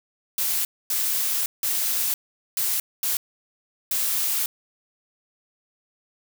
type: noise bursts at uneven times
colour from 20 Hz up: blue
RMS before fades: -24 dBFS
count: 6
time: 0.38-0.65 / 0.9-1.46 / 1.63-2.14 / 2.57-2.8 / 3.03-3.17 / 3.91-4.46 s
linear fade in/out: 2 ms
effects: none

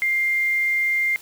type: tone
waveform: sine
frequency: 2100 Hz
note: C7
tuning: 6 cents sharp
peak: -18 dBFS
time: 0.02-1.16 s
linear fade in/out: 0 ms
effects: white hiss -45 dBFS RMS until 1.21 s

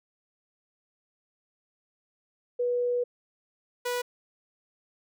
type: tone pair in turn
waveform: sine / sawtooth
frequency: 488.1 / 489.9 Hz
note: B4 / B4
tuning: -20 / -14 cents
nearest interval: unison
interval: 6 cents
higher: second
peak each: -24 dBFS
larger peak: neither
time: 2.59-3.04 / 3.85-4.02 s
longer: first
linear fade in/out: 10 ms
effects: none

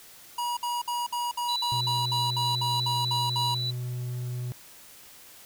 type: tone bursts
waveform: square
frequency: 961 Hz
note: B5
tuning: 48 cents flat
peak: -28 dBFS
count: 13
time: 0.38-3.546 s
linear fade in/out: 5 ms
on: 190 ms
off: 58 ms
type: tone with tremolo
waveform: sine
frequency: 3961 Hz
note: B7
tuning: 4 cents sharp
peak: -27 dBFS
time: 1.48-3.71 s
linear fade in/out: 10 ms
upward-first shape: sine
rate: 3.2 Hz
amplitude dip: 25%
type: tone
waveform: triangle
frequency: 123.47 Hz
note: B2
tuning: in tune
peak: -28 dBFS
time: 1.72-4.52 s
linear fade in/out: 0 ms
effects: white hiss -50 dBFS RMS until 5.45 s

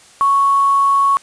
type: tone with quantisation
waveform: sine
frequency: 1108.7 Hz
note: C#6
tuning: in tune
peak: -10 dBFS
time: 0.21-1.17 s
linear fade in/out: 0 ms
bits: 5
effects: white hiss -45 dBFS RMS until 1.22 s + resampled to 22050 Hz

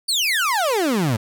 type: exponential sweep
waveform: 30% pulse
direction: down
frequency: 4699 to 104 Hz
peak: -15 dBFS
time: 0.08-1.17 s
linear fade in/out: 10 ms
effects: none

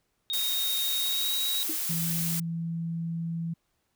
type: tone with pitch glide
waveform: sine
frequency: 3729 to 3823 Hz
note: A#7 to A#7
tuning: 0 to +43 cents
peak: -28 dBFS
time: 0.3-1.63 s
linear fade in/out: 0 ms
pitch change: +43 cents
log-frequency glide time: 0.87-1.35 s
type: noise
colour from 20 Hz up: blue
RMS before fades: -31 dBFS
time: 0.33-2.4 s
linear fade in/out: 5 ms
type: tone with exponential decay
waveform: sine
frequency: 316.5 Hz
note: D#4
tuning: 30 cents sharp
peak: -30 dBFS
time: 1.69-1.81 s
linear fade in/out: 5 ms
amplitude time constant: 25 ms
type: tone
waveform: sine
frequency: 166.4 Hz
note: E3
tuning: 17 cents sharp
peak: -29 dBFS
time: 1.89-3.54 s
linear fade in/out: 10 ms
effects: pink hiss -75 dBFS RMS until 3.95 s

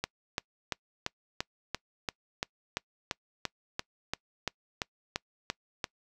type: click train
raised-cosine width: 0.2 ms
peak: -13 dBFS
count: 18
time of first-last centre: 0.04-5.842 s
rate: 2.93 Hz
effects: noise-tail reverb RT60 0.1 s tail -25 dB re dry

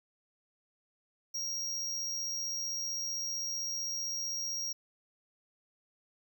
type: tone with amplitude modulation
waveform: square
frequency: 5630 Hz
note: F8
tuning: 13 cents sharp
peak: -33 dBFS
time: 1.34-4.73 s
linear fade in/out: 10 ms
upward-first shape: sine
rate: 75.6 Hz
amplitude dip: 25%
effects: none

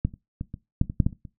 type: clicks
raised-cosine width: 5 ms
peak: -10 / -29 / -18 / -22 / -7 / -19 / -6 / -9 / -29 / -27 dBFS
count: 10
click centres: 0.05 / 0.139 / 0.411 / 0.541 / 0.814 / 0.899 / 1.002 / 1.065 / 1.128 / 1.252 s
effects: noise-tail reverb RT60 0.2 s tail -18 dB re dry

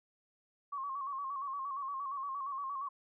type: tone with vibrato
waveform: sine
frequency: 1102 Hz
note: C#6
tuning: 11 cents flat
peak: -36 dBFS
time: 0.72-2.89 s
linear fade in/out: 10 ms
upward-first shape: square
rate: 8.6 Hz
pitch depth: 56 cents each way
effects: none

